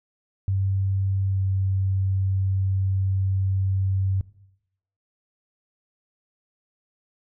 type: tone with pitch glide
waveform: sine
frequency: 96.8 to 95.91 Hz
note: G2 to G2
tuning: -21 to -37 cents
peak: -20 dBFS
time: 0.48-4.21 s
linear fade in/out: 0 ms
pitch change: -16 cents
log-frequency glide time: 1.28-1.39 s
effects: noise-tail reverb RT60 0.8 s tail -19 dB re dry